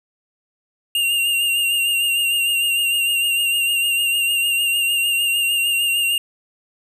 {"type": "tone with vibrato", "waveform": "square", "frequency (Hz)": 2794, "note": "F7", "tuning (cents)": 0, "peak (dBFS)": -17, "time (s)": [0.95, 6.18], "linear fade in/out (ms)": 2, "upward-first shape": "sine", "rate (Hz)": 6.6, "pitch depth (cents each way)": 33, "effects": []}